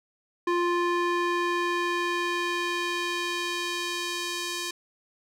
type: tone with band-pass filter sweep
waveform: square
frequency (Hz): 349.2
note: F4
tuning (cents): 0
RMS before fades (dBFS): -28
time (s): 0.47-4.71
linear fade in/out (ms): 5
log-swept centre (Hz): 950 to 5300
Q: 0.78
effects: none